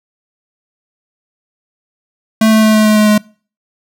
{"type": "tone with pitch steps", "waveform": "square", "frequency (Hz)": [220, 218.5, 217, 215.5, 214, 212.5, 211], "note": ["A3", "A3", "A3", "A3", "A3", "G#3", "G#3"], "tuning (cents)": [0, -12, -24, -36, -48, 40, 28], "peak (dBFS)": -7, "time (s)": [2.41, 3.18], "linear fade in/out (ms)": 5, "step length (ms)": 110, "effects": ["noise-tail reverb RT60 0.4 s tail -24 dB re dry"]}